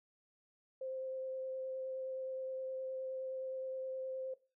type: tone with vibrato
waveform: sine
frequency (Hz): 523.3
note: C5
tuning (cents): 0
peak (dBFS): -39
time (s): 0.81-4.34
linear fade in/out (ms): 5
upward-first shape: sine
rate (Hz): 9.6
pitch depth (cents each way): 10
effects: noise-tail reverb RT60 0.3 s tail -17 dB re dry